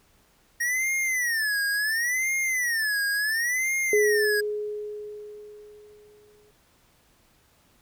square tone with vibrato, 1864.7 Hz, A#6, in tune, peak -24 dBFS, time 0.6-4.41 s, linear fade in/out 10 ms, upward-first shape sine, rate 0.71 Hz, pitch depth 230 cents each way
sine tone with exponential decay, 419.5 Hz, G#4, 17 cents sharp, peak -17 dBFS, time 3.93-6.51 s, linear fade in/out 2 ms, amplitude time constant 560 ms
effects pink hiss -62 dBFS RMS until 7.81 s

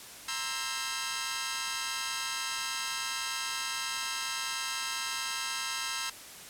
10% pulse chord, C dominant seventh, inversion third, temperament equal with one note detuned, 932.3 / 1046.5 / 1318.5 / 1604.6 Hz, Bb5 / C6 / E6 / G6, 0 / 0 / 0 / +40 cents, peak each -32 / -30 / -29 / -29 dBFS, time 0.28-6.1 s, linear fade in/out 5 ms, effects white hiss -47 dBFS RMS until 6.49 s + low-pass 12000 Hz 12 dB/octave

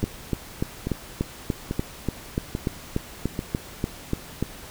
two click trains, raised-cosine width 3 ms, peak -13 / -10 dBFS, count 5 / 16, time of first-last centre 0.03-3.391 / 0.04-4.426 s, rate 1.19 / 3.42 Hz, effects pink hiss -42 dBFS RMS until 4.7 s

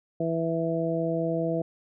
harmonic tone, 164.81 Hz, E3, in tune, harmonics 1 / 2 / 3 / 4, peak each -30 / -30 / -30 / -30 dBFS, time 0.2-1.62 s, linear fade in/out 5 ms, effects none

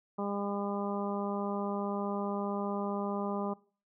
harmonic tone, 201.7 Hz, G3, 50 cents sharp, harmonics 1 / 2 / 3 / 4 / 5 / 6, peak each -35 / -38 / -40 / -41 / -42 / -43 dBFS, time 0.18-3.54 s, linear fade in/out 10 ms, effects noise-tail reverb RT60 0.4 s tail -21 dB re dry

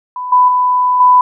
sine tone with level steps, 997 Hz, B5, 16 cents sharp, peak -19 / -5 / -9 / -4 dBFS, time 0.16-1.21 s, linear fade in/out 2 ms, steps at 0.32 / 0.48 / 1 s, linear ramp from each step 5 ms, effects none

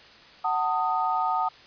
sine chord, D# diminished, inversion first, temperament just, 746.7 / 896 / 1244.5 Hz, F#5 / A5 / D#6, +16 / +31 / 0 cents, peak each -27 dBFS, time 0.44-1.49 s, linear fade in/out 10 ms, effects white hiss -50 dBFS RMS until 1.66 s + resampled to 11025 Hz

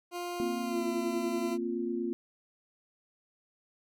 20% pulse tone with pitch glide, 351.4 to 338.6 Hz, F4 to E4, +11 to +46 cents, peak -30 dBFS, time 0.11-1.58 s, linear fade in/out 50 ms, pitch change -65 cents, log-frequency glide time 0.6-0.84 s
sine chord, Bb suspended second, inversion none, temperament equal, 233.1 / 261.6 / 349.2 Hz, Bb3 / C4 / F4, 0 / 0 / 0 cents, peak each -35 / -37 / -33 dBFS, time 0.4-2.13 s, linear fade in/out 0 ms
effects none

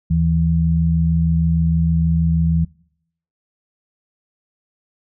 sine tone pair together, 77.5 / 163.9 Hz, D#2 / E3, -6 / -10 cents, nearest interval octave + minor second, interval 1296 cents, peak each -18 / -15 dBFS, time 0.1-2.65 s, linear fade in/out 10 ms, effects noise-tail reverb RT60 0.7 s tail -24 dB re dry

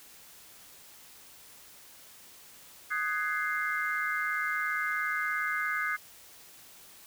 sine chord, Ab dominant seventh, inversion second, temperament equal with one note detuned, 1244.5 / 1504.1 / 1661.2 / 2093 Hz, Eb6 / Gb6 / Ab6 / C7, 0 / +28 / 0 / 0 cents, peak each -34 dBFS, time 2.9-5.97 s, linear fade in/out 20 ms, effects white hiss -53 dBFS RMS until 7.06 s

